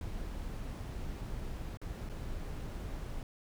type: noise with dropouts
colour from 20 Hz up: brown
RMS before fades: -40 dBFS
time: 0.01-3.23 s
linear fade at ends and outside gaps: 2 ms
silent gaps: 1.772-1.815 / 2.091-2.096 s
effects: none